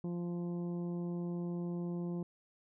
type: harmonic tone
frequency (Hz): 173.9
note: F3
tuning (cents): -7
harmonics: 1 / 2 / 3 / 4 / 5 / 6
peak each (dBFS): -36 / -42 / -52 / -57 / -59 / -61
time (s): 0.04-2.23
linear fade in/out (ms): 2
effects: none